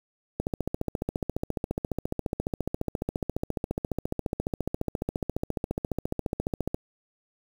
click train, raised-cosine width 2 ms, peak -14 dBFS, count 93, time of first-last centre 0.4-6.745 s, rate 14.5 Hz, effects 7-bit

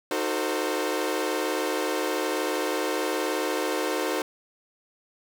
sawtooth chord, D# diminished seventh, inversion none, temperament equal with one note detuned, 311.1 / 370 / 450.5 / 523.3 Hz, D#4 / F#4 / A4 / C5, 0 / 0 / +41 / 0 cents, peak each -27 dBFS, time 0.11-4.22 s, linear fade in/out 2 ms, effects none

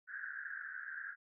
pink band-pass noise, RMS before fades -45 dBFS, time 0.07-1.16 s, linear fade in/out 50 ms, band 1500 to 1700 Hz, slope 96 dB/octave, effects none

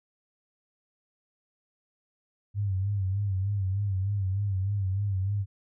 sine tone with vibrato, 98.1 Hz, G2, 2 cents sharp, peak -25 dBFS, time 2.54-5.46 s, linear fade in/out 50 ms, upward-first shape sine, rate 3.3 Hz, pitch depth 80 cents each way, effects none

